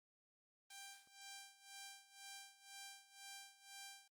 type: tone with tremolo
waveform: 5% pulse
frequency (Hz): 790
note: G5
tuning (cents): +13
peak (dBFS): -40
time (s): 0.7-4.08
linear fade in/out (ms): 5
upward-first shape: sine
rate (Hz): 2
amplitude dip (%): 85
effects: Opus 24 kbps